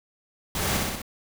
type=noise with echo; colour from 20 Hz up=pink; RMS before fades=-28 dBFS; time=0.55-0.77 s; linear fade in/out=2 ms; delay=62 ms; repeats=4; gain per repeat=-2 dB; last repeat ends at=1.018 s; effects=none